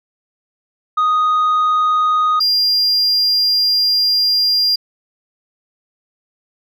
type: tone pair in turn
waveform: sine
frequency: 1244.5 / 4800 Hz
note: D#6 / D8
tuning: 0 / +37 cents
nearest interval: octave + major seventh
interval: 2337 cents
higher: second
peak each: -9 dBFS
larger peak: neither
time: 0.97-2.4 / 2.4-4.76 s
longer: second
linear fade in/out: 10 ms
effects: tanh soft clip ceiling -11 dBFS